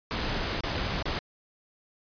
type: noise with dropouts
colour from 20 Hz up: pink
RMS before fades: -30 dBFS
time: 0.11-1.19 s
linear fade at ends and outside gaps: 0 ms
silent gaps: 0.607-0.636 / 1.025-1.056 s
effects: resampled to 11025 Hz